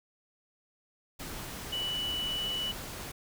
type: tone in noise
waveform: sine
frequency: 2960 Hz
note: F#7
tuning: in tune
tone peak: -31 dBFS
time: 1.72-2.72 s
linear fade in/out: 10 ms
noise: pink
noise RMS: -41 dBFS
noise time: 1.19-3.12 s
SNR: +7 dB
effects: none